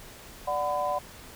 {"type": "chord", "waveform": "sine", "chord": "B minor", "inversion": "first", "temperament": "equal with one note detuned", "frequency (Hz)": [587.3, 740, 1007.4], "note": ["D5", "F#5", "B5"], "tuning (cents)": [0, 0, 34], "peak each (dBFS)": -30, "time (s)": [0.47, 0.99], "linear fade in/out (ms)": 10, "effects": ["pink hiss -47 dBFS RMS until 1.35 s"]}